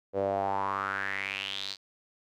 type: tone with band-pass filter sweep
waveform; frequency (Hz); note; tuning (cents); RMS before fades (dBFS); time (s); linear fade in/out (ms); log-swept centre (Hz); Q
sawtooth; 98; G2; 0; -32; 0.13-1.77; 50; 500 to 4500; 5.7
effects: none